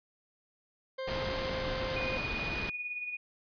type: tone with pitch glide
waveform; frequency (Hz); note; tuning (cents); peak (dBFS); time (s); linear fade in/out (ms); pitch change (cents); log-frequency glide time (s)
40% pulse; 526 to 522.1; C5 to C5; +9 to -4; -34; 0.98-2.18; 10; -13; 1.25-1.7
type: noise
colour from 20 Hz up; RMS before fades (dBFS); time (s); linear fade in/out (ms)
pink; -36; 1.07-2.7; 10
type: tone with tremolo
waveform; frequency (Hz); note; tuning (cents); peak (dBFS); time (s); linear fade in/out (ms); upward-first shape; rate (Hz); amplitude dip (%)
sine; 2462; D#7; -19; -33; 1.96-3.17; 5; sine; 18; 50
effects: resampled to 11025 Hz